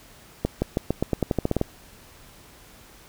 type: accelerating click train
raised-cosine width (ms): 2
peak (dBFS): -8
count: 13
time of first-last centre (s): 0.45-1.614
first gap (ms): 170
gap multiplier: 0.89
effects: pink hiss -50 dBFS RMS until 3.08 s